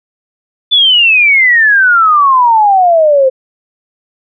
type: exponential sweep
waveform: sine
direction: down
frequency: 3520 to 513 Hz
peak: -4 dBFS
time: 0.71-3.3 s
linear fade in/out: 20 ms
effects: none